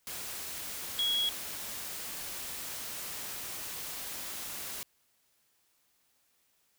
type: tone in noise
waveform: sine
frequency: 3322 Hz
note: G#7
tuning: in tune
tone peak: -27 dBFS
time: 0.99-1.29 s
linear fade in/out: 0 ms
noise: white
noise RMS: -40 dBFS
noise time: 0.07-4.83 s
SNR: +10 dB
effects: white hiss -72 dBFS RMS until 6.78 s